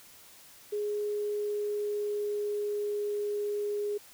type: tone with pitch glide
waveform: sine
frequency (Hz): 416.3 to 413.4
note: G#4 to G#4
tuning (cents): +4 to -8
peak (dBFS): -29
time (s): 0.72-3.98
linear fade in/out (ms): 10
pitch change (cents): -12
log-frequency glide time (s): 0.84-3.5
effects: white hiss -54 dBFS RMS until 4.13 s